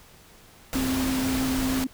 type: noise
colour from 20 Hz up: pink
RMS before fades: -30 dBFS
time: 0.73-1.84 s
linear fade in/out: 0 ms
type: tone with vibrato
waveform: sine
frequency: 261.7 Hz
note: C4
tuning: in tune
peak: -24 dBFS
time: 0.75-1.87 s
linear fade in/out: 5 ms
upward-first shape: sine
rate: 6.3 Hz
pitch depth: 11 cents each way
effects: pink hiss -52 dBFS RMS until 1.93 s